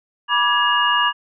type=tone cluster; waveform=sine; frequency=974 / 1170 / 1670 / 2851 Hz; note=B5 / D6 / G#6 / F7; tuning=-24 / -7 / +9 / +35 cents; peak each=-20 dBFS; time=0.28-1.13 s; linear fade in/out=50 ms; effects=none